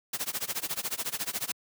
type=noise with tremolo; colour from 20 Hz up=white; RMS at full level=-30 dBFS; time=0.13-1.52 s; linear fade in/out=5 ms; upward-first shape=sine; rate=14 Hz; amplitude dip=95%; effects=high-pass 100 Hz 12 dB/octave